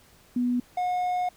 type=tone pair in turn; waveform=sine / triangle; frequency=245.5 / 723.2 Hz; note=B3 / F#5; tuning=-10 / -40 cents; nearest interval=octave + perfect fifth; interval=1870 cents; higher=second; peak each=-22 / -22 dBFS; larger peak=neither; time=0.36-0.6 / 0.77-1.29 s; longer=second; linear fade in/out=5 ms; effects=pink hiss -57 dBFS RMS until 1.36 s